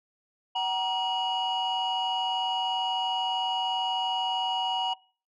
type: tone cluster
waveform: sine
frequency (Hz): 756 / 943 / 2902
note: F#5 / A#5 / F#7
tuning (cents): +37 / +20 / -34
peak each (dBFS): -29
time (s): 0.55-4.94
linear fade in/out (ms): 10
effects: noise-tail reverb RT60 0.4 s tail -23 dB re dry + tanh soft clip ceiling -21 dBFS

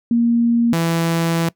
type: tone pair in turn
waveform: sine / sawtooth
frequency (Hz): 234.6 / 166.35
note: A#3 / E3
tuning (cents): +11 / +16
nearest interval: tritone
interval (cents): 595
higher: first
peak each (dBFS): -12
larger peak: neither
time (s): 0.11-0.73 / 0.73-1.49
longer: second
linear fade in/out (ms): 2
effects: noise-tail reverb RT60 0.1 s tail -21 dB re dry

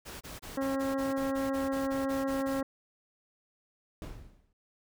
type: noise bursts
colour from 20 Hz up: pink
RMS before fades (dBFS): -44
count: 14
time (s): 0.05-2.615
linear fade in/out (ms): 20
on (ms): 160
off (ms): 25
type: harmonic tone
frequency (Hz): 270.7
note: C#4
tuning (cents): -41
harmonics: 1 / 2 / 3 / 4 / 5 / 6 / 7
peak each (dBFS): -31 / -33 / -43 / -42 / -45 / -48 / -49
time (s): 0.57-2.63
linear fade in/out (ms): 5
type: noise with exponential decay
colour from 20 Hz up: brown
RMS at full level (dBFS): -34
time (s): 4.02-4.53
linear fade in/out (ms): 1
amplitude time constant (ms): 110
effects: none

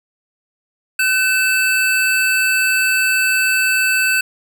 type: tone pair together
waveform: square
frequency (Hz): 1520.5 / 2637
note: F#6 / E7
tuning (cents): +47 / 0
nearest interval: minor seventh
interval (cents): 953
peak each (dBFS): -17 / -17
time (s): 0.99-4.21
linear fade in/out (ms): 5
effects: none

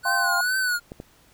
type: tone with vibrato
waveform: square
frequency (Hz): 1480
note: F#6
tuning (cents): 0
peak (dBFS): -22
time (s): 0.03-0.8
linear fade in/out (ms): 50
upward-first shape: triangle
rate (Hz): 2.3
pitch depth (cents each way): 80
type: chord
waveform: sine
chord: F suspended second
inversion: none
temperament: just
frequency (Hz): 698.5 / 785.8 / 1047.7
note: F5 / G5 / C6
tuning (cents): 0 / +4 / +2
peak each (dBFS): -28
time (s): 0.05-0.41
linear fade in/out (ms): 5
type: clicks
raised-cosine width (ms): 2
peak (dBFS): -22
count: 2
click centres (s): 0.919 / 1.001
effects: pink hiss -57 dBFS RMS until 1.33 s

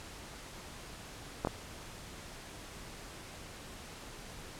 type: clicks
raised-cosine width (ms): 1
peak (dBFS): -17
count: 2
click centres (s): 1.449 / 1.472
effects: pink hiss -48 dBFS RMS until 4.59 s + low-pass 10000 Hz 12 dB/octave

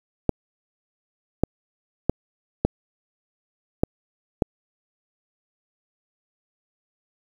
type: clicks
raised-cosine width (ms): 2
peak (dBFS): -4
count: 6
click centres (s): 0.293 / 1.436 / 2.096 / 2.65 / 3.835 / 4.422
effects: 7-bit

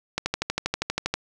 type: click train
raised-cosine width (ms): 0.2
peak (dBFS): -7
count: 13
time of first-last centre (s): 0.18-1.14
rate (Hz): 12.5
effects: none

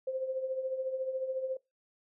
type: tone with tremolo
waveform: sine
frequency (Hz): 523.3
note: C5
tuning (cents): 0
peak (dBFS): -29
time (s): 0.07-1.57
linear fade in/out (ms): 5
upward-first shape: triangle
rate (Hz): 14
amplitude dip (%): 70
effects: noise-tail reverb RT60 0.2 s tail -21 dB re dry

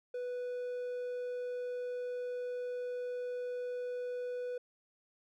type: tone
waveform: triangle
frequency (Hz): 493.9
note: B4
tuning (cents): 0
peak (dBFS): -34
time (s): 0.14-4.58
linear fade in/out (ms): 5
effects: none

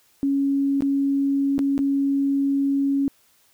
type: tone with dropouts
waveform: sine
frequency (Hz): 277.2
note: C#4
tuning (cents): 0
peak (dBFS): -18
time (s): 0.23-3.08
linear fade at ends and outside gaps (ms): 0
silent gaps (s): 0.807-0.822 / 1.581-1.591 / 1.779-1.79
effects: white hiss -60 dBFS RMS until 3.53 s

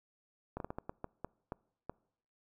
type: slowing click train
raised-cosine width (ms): 1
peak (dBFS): -25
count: 10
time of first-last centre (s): 0.57-1.896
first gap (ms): 32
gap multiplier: 1.36
effects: noise-tail reverb RT60 0.7 s tail -25 dB re dry

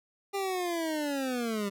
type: linear sweep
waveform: 25% pulse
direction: down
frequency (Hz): 401.1 to 196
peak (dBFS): -26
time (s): 0.33-1.7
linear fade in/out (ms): 20
effects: none

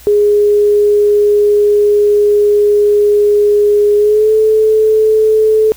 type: tone with pitch glide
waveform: sine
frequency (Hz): 414.1 to 434.7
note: G#4 to A4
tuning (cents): -5 to -21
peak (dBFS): -6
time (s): 0.07-5.72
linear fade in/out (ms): 0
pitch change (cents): +84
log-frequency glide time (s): 3.97-4.32
effects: added 60 Hz sine -39 dBFS peak until 5.76 s + white hiss -39 dBFS RMS until 5.76 s

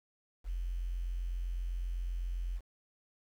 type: tone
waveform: sine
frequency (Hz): 43.9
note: F1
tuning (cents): +10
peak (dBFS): -33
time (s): 0.44-2.61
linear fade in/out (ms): 50
effects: 10-bit

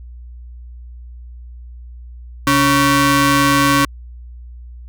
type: ring-modulated tone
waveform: sawtooth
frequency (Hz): 416.5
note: G#4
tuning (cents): +5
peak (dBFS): -4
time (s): 2.47-3.85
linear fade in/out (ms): 2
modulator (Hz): 700
effects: added 60 Hz sine -32 dBFS peak until 4.88 s

